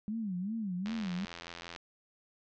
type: tone with vibrato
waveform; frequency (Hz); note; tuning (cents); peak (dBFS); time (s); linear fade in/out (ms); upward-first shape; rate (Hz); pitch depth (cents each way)
sine; 201.3; G3; +46; -33; 0.08-1.25; 0; sine; 2.6; 220
type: click train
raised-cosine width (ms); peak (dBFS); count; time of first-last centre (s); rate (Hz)
0.2; -25; 78; 0.86-1.762; 85.4
effects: low-pass 5000 Hz 12 dB/octave